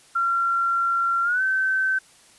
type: tone with pitch glide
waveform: sine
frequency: 1371 to 1538.9 Hz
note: F6 to G6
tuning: -32 to -32 cents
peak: -19 dBFS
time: 0.15-1.99 s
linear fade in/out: 10 ms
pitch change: +200 cents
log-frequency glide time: 1.23-1.42 s
effects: white hiss -53 dBFS RMS until 2.38 s + resampled to 24000 Hz